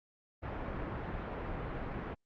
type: low-pass noise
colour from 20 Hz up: pink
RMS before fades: -39 dBFS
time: 0.42-2.15 s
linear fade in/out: 20 ms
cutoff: 1700 Hz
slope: 12 dB/octave
effects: low-pass 3000 Hz 12 dB/octave + Opus 32 kbps